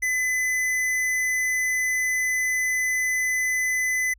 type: tone with tanh clipping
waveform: sine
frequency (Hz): 2014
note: B6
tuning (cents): +33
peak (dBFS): -23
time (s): 0.02-4.14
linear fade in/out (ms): 10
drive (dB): 17
effects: added 50 Hz sine -52 dBFS peak until 4.18 s